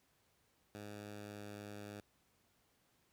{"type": "tone with pitch glide", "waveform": "10% pulse", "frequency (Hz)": [103.83, 103.17], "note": ["G#2", "G#2"], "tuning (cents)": [0, -11], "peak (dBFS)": -39, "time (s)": [0.75, 2], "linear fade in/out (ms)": 0, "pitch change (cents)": -11, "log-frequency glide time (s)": [0.95, 1.57], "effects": ["pink hiss -75 dBFS RMS until 3.12 s", "high-pass 60 Hz 12 dB/octave"]}